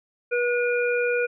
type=harmonic tone; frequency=484 Hz; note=B4; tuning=35 cents flat; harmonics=1 / 3 / 5; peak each=-22 / -27 / -29 dBFS; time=0.31-1.27 s; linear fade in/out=20 ms; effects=none